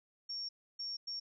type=tone bursts at uneven times; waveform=sine; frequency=5510 Hz; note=F8; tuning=24 cents flat; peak=-38 dBFS; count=3; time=0.29-0.49 / 0.79-0.97 / 1.07-1.2 s; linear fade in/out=10 ms; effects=none